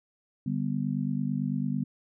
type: chord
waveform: sine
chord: G major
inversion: second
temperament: just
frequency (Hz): 147 / 196 / 245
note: D3 / G3 / B3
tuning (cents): +2 / 0 / -14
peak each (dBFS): -31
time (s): 0.46-1.84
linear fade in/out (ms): 5
effects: none